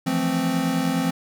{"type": "chord", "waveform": "square", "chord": "F major seventh", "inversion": "third", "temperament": "equal", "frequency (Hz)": [164.81, 174.61, 220, 261.6], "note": ["E3", "F3", "A3", "C4"], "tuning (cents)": [0, 0, 0, 0], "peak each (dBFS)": [-30, -27, -30, -24], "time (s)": [0.06, 1.11], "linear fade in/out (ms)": 10, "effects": []}